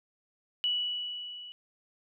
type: tone with level ramp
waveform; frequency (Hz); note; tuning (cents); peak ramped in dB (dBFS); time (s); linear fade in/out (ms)
sine; 2946; F#7; -8; -25 to -43; 0.64-1.52; 0
effects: none